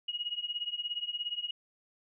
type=tone with tremolo; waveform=sine; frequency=2891 Hz; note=F#7; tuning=41 cents flat; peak=-29 dBFS; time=0.08-1.51 s; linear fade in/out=5 ms; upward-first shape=triangle; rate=17 Hz; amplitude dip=95%; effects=none